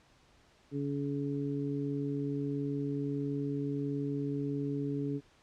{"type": "harmonic tone", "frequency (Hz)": 141.5, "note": "C#3", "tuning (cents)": 36, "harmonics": [1, 2, 3], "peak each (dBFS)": [-36, -34, -39], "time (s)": [0.71, 5.21], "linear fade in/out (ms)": 50, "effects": ["pink hiss -64 dBFS RMS until 5.42 s", "low-pass 6000 Hz 12 dB/octave"]}